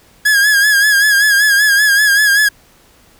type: tone with vibrato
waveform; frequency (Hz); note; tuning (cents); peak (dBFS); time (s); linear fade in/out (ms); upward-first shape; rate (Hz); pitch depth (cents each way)
45% pulse; 1661.2; G#6; 0; -8; 0.25-2.49; 10; sine; 5.2; 63
effects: pink hiss -48 dBFS RMS until 3.19 s